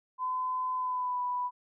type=tone with pitch glide; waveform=sine; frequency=1017 to 988.6 Hz; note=C6 to B5; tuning=-50 to +1 cents; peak=-29 dBFS; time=0.18-1.51 s; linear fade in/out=50 ms; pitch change=-49 cents; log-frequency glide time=0.75-1.21 s; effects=none